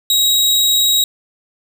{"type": "tone", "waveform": "sawtooth", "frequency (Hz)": 3819, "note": "A#7", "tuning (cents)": 41, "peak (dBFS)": -8, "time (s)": [0.1, 1.04], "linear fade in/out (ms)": 2, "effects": []}